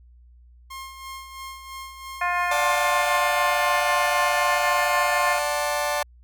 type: tone with tremolo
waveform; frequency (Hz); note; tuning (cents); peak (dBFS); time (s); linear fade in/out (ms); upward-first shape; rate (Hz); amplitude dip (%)
sawtooth; 1068; C6; +35; -30; 0.7-3.21; 10; sine; 3; 55
type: harmonic tone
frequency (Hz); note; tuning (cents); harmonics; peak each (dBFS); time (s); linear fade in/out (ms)
353.7; F4; +22; 2 / 3 / 4 / 5 / 6 / 7; -27 / -25 / -32 / -28 / -32 / -33; 2.21-5.39; 5
type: chord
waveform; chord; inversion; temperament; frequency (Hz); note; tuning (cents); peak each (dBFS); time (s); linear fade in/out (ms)
sawtooth; D dominant seventh; none; just; 587.3 / 734.2 / 881 / 1057.2; D5 / F#5 / A5 / C6; 0 / -14 / +2 / +18; -22 / -26 / -25 / -28; 2.51-6.03; 5
effects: added 60 Hz sine -48 dBFS peak until 6.23 s